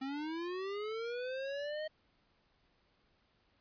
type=linear sweep; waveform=square; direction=up; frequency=261.6 to 627 Hz; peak=-38 dBFS; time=0.01-1.88 s; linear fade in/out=10 ms; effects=pink hiss -73 dBFS RMS until 3.6 s + resampled to 11025 Hz